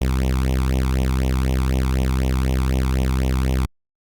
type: tone with flanger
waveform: sawtooth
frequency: 65 Hz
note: C2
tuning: 11 cents flat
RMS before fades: -19 dBFS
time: 0.01-3.66 s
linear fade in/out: 5 ms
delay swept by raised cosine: 0.32 to 0.89 ms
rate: 4 Hz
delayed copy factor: +1
effects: Opus 48 kbps